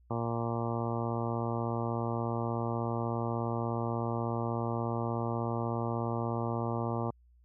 harmonic tone, 116.54 Hz, A#2, in tune, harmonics 1 / 2 / 3 / 4 / 5 / 6 / 7 / 8 / 9 / 10, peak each -34 / -37 / -39 / -40 / -41 / -42 / -42 / -43 / -44 / -44 dBFS, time 0.1-7.11 s, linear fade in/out 10 ms, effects added 60 Hz sine -59 dBFS peak until 7.44 s

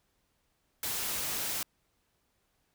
white noise, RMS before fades -34 dBFS, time 0.83-1.63 s, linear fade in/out 2 ms, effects pink hiss -75 dBFS RMS until 2.74 s

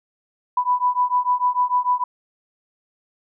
sine beating tone pair, 987.8 / 994.5 Hz, B5 / B5, 0 / +12 cents, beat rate 6.7 Hz, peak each -20 dBFS, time 0.57-2.04 s, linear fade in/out 5 ms, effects none

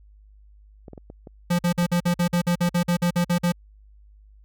clicks, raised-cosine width 2 ms, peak -26 dBFS, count 10, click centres 0.882 / 0.933 / 0.978 / 1.101 / 1.272 / 1.829 / 2.076 / 2.199 / 2.342 / 2.689 s
square tone bursts, 174.61 Hz, F3, in tune, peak -19 dBFS, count 15, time 1.5-3.522 s, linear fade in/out 10 ms, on 90 ms, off 48 ms
effects added 51 Hz sine -48 dBFS peak until 4.44 s

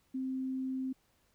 sine tone, 261.6 Hz, C4, in tune, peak -33 dBFS, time 0.14-0.93 s, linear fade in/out 10 ms, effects pink hiss -72 dBFS RMS until 1.34 s

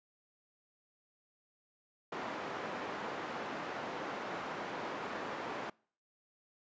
white band-pass noise, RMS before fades -41 dBFS, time 2.12-5.7 s, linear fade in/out 5 ms, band 210 to 1200 Hz, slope 12 dB/octave, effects noise-tail reverb RT60 0.5 s tail -26 dB re dry + resampled to 16000 Hz

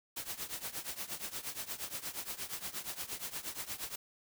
white noise with tremolo, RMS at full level -38 dBFS, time 0.16-3.96 s, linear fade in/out 10 ms, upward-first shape triangle, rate 8.5 Hz, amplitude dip 90%, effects none

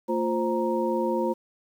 sine tone cluster, 226.7 / 350.5 / 525 / 934 Hz, A#3 / F4 / C5 / A#5, -48 / +6 / +6 / +3 cents, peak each -29 / -27 / -28 / -30 dBFS, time 0.08-1.34 s, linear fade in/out 20 ms, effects 9-bit

